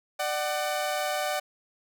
sawtooth tone pair together, 596.1 / 751 Hz, D5 / F#5, +26 / +26 cents, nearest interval major third, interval 400 cents, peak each -26 dBFS, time 0.19-1.4 s, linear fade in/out 10 ms, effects none

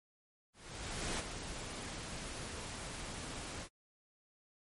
pink noise with ADSR envelope, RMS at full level -37 dBFS, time 0.53-3.69 s, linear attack 660 ms, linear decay 29 ms, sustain -7 dB, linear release 67 ms, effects MP3 48 kbps

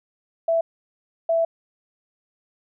sine tone bursts at uneven times, 662 Hz, E5, 7 cents sharp, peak -17 dBFS, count 2, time 0.48-0.61 / 1.29-1.45 s, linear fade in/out 5 ms, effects none

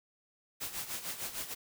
white noise with tremolo, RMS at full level -37 dBFS, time 0.6-1.55 s, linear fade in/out 20 ms, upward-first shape sine, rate 6.6 Hz, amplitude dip 70%, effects none

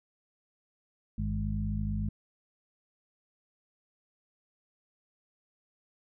harmonic tone with a mistuned harmonic, 52 Hz, G#1, 3 cents sharp, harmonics 1 / 2 / 3 / 4, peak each -33 / -34 / -38 / -35 dBFS, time 1.18-2.09 s, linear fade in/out 5 ms, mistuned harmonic 2, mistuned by -54 cents, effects none

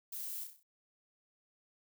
violet noise with echo, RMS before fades -43 dBFS, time 0.12-0.44 s, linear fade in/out 5 ms, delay 32 ms, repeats 6, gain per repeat -5 dB, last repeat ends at 0.632 s, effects none

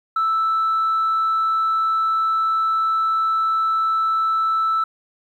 sine tone, 1318.5 Hz, E6, in tune, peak -15 dBFS, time 0.16-4.84 s, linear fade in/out 5 ms, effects tanh soft clip ceiling -14 dBFS + 9-bit

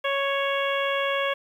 harmonic tone, 554.4 Hz, C#5, in tune, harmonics 1 / 2 / 3 / 4 / 5 / 6, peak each -26 / -29 / -31 / -32 / -33 / -34 dBFS, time 0.04-1.34 s, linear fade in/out 10 ms, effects 9-bit

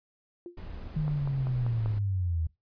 sine tone with exponential decay, 349.2 Hz, F4, in tune, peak -35 dBFS, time 0.46-0.62 s, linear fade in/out 1 ms, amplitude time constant 33 ms
brown noise, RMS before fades -40 dBFS, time 0.57-1.99 s, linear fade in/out 5 ms
sine linear sweep, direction down, 156.1 to 77.78 Hz, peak -26 dBFS, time 0.96-2.47 s, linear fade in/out 5 ms
click train, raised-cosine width 1 ms, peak -26 dBFS, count 5, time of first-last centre 1.08-1.86 s, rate 5.13 Hz
effects noise-tail reverb RT60 0.2 s tail -22 dB re dry + resampled to 11025 Hz

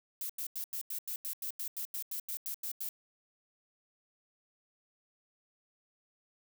violet noise bursts, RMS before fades -38 dBFS, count 16, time 0.21-2.89 s, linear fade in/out 2 ms, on 85 ms, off 88 ms, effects none

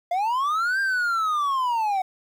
triangle linear two-way sweep, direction up then down, 680 to 1604 to 739 Hz, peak -19 dBFS, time 0.11-2.02 s, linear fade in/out 5 ms, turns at 0.8 s, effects 9-bit

